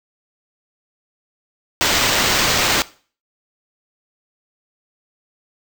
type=noise with sample-and-hold; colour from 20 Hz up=violet; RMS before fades=-17 dBFS; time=1.81-2.82 s; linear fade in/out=0 ms; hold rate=11025 Hz; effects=noise-tail reverb RT60 0.4 s tail -19 dB re dry